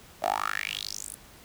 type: tone with high-pass filter sweep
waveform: 10% pulse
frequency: 51.1 Hz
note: G#1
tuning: 27 cents flat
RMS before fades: -32 dBFS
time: 0.22-1.16 s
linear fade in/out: 10 ms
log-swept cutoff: 600 to 11000 Hz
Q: 5.9
effects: pink hiss -52 dBFS RMS until 1.44 s